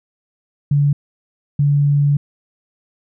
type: tone bursts at uneven times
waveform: sine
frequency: 143.7 Hz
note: D3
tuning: 37 cents flat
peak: -11 dBFS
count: 2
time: 0.71-0.93 / 1.59-2.17 s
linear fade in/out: 5 ms
effects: none